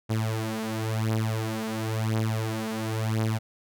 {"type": "beating tone pair", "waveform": "sawtooth", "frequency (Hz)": [110, 110.96], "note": ["A2", "A2"], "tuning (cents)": [0, 15], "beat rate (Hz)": 0.96, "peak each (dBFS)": [-25, -25], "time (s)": [0.09, 3.39], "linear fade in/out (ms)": 20, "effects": []}